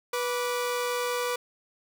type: tone pair together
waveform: sawtooth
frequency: 490 / 1167 Hz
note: B4 / D6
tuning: -14 / -11 cents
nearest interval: octave + minor third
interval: 1503 cents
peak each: -24 / -30 dBFS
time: 0.13-1.36 s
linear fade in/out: 5 ms
effects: none